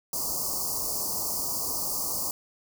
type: band-stop noise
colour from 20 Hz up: white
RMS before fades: -30 dBFS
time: 0.13-2.31 s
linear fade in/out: 2 ms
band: 1200 to 4500 Hz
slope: 96 dB/octave
effects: none